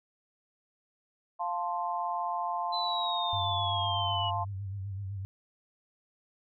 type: chord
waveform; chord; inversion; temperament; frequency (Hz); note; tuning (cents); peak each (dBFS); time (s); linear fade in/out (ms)
sine; F major; none; equal; 698.5 / 880 / 1046.5; F5 / A5 / C6; 0 / 0 / 0; -34; 1.39-4.45; 20
type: linear sweep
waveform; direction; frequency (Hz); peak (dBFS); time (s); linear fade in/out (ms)
sine; down; 4051 to 2900; -32; 2.72-4.31; 20
type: tone with vibrato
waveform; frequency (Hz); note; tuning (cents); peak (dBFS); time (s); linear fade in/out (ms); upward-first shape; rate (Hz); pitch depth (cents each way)
sine; 98; G2; 0; -34; 3.33-5.25; 0; sine; 7.9; 64
effects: none